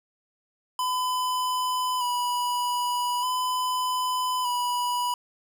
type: tone with vibrato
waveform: square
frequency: 993 Hz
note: B5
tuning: 9 cents sharp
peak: -25 dBFS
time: 0.79-5.14 s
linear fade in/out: 2 ms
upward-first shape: square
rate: 0.41 Hz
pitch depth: 25 cents each way
effects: none